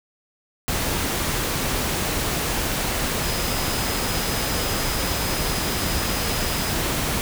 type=tone in noise; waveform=sine; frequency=5040 Hz; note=D#8; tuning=21 cents sharp; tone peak=-34 dBFS; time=3.23-6.73 s; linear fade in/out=0 ms; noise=pink; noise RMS=-24 dBFS; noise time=0.68-7.21 s; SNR=-13 dB; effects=none